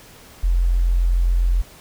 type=tone; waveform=sine; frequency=43.65 Hz; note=F1; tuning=in tune; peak=-14 dBFS; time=0.43-1.62 s; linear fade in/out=10 ms; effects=pink hiss -45 dBFS RMS until 1.8 s